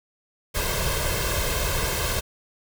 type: noise with comb filter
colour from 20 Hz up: pink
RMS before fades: -25 dBFS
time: 0.54-2.21 s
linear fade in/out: 20 ms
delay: 1.9 ms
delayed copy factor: +0.75
effects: none